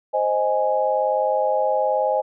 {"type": "chord", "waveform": "sine", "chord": "Ab major", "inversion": "first", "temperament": "equal", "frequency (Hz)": [523.3, 622.3, 830.6], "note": ["C5", "Eb5", "Ab5"], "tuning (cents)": [0, 0, 0], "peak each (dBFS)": -22, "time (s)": [0.13, 2.22], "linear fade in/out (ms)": 20, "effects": []}